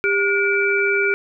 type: tone cluster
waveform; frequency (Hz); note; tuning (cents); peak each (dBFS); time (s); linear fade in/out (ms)
sine; 398.8 / 1436 / 2324; G4 / F6 / D7; +30 / +48 / -19; -20; 0.04-1.14; 0
effects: none